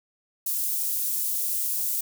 white high-pass noise, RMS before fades -27 dBFS, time 0.46-2.01 s, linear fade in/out 5 ms, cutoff 9500 Hz, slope 12 dB/octave, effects none

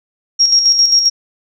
sine tone with tremolo, 5588 Hz, F8, in tune, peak -6 dBFS, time 0.39-1.1 s, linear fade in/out 20 ms, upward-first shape square, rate 7.5 Hz, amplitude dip 50%, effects none

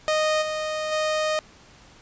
sawtooth tone with level steps, 619 Hz, D#5, 9 cents flat, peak -16 / -22 / -18 dBFS, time 0.08-1.39 s, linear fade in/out 0 ms, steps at 0.41 / 0.91 s, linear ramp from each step 20 ms, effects pink hiss -51 dBFS RMS until 2.01 s + resampled to 16000 Hz

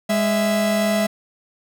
45% pulse tone pair together, 205.6 / 659.3 Hz, G#3 / E5, -17 / 0 cents, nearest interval octave + minor sixth, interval 2017 cents, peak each -20 dBFS, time 0.09-1.07 s, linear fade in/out 10 ms, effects none

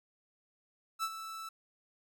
45% pulse tone with ADSR envelope, 1318.5 Hz, E6, in tune, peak -30 dBFS, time 0.99-1.49 s, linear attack 42 ms, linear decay 57 ms, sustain -11 dB, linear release 5 ms, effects none

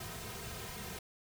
pink noise with comb filter, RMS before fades -44 dBFS, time 0-0.99 s, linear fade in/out 5 ms, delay 3.5 ms, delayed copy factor -0.95, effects none

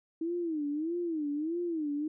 sine tone with vibrato, 318 Hz, D#4, 38 cents sharp, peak -30 dBFS, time 0.21-2.08 s, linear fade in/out 5 ms, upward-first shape sine, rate 1.6 Hz, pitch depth 170 cents each way, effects none

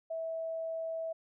sine tone, 652 Hz, E5, 19 cents flat, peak -34 dBFS, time 0.1-1.13 s, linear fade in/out 10 ms, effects none

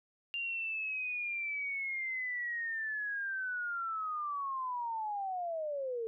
sine linear sweep, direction down, 2794 to 440 Hz, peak -34 dBFS, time 0.34-6.07 s, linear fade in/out 0 ms, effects none

